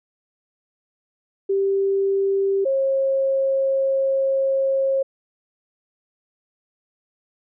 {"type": "tone pair in turn", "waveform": "sine", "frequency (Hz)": [392, 539.3], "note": ["G4", "C#5"], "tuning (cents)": [0, -48], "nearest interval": "tritone", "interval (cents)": 552, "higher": "second", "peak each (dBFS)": -17, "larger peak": "neither", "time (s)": [[1.49, 2.65], [2.65, 5.03]], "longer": "second", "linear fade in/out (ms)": 10, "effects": []}